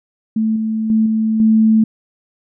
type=tone with level steps; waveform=sine; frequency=220 Hz; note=A3; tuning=in tune; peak=-13 / -16 / -10 / -13 / -8 dBFS; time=0.36-1.84 s; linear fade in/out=5 ms; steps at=0.56 / 0.9 / 1.06 / 1.4 s; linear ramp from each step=2 ms; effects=none